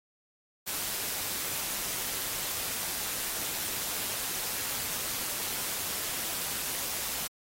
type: noise with amplitude modulation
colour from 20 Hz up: white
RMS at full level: -31 dBFS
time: 0.66-7.28 s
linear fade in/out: 20 ms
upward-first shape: sine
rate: 200 Hz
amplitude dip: 60%
effects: AAC 48 kbps